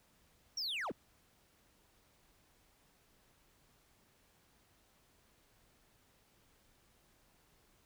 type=linear sweep; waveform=triangle; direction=down; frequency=5730 to 120 Hz; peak=-35 dBFS; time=0.57-0.92 s; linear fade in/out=5 ms; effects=pink hiss -70 dBFS RMS until 7.85 s